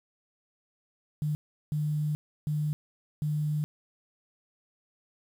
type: tone bursts at uneven times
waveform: sine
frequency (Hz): 150.6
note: D3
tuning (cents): +44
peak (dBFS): -26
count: 4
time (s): 1.22-1.35 / 1.72-2.15 / 2.47-2.73 / 3.22-3.64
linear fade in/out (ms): 0
effects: 9-bit